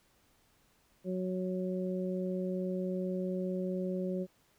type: harmonic tone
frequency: 184.5 Hz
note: F#3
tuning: 5 cents flat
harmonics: 1 / 2 / 3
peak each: -34 / -37 / -39 dBFS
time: 1.04-4.27 s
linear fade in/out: 50 ms
effects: pink hiss -69 dBFS RMS until 4.58 s